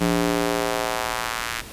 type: tone with high-pass filter sweep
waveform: square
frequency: 58 Hz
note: A#1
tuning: 8 cents flat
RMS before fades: -24 dBFS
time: 0-1.62 s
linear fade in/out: 20 ms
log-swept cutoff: 190 to 1700 Hz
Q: 1.2
effects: pink hiss -39 dBFS RMS until 1.72 s + resampled to 32000 Hz